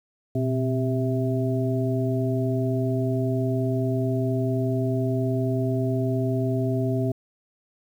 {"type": "harmonic tone with a mistuned harmonic", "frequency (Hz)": 130.81, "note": "C3", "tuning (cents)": 0, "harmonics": [1, 2, 3, 5], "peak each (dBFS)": [-24, -27, -29, -31], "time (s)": [0.35, 7.12], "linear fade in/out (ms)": 5, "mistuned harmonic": 1, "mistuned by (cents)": -110, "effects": ["9-bit"]}